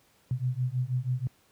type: beating tone pair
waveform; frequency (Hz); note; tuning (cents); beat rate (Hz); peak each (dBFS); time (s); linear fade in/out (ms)
sine; 123.47 / 129.67; B2 / C3; 0 / -15; 6.2; -29 / -29; 0.31-1.27; 0
effects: pink hiss -64 dBFS RMS until 1.51 s + high-pass 80 Hz 12 dB/octave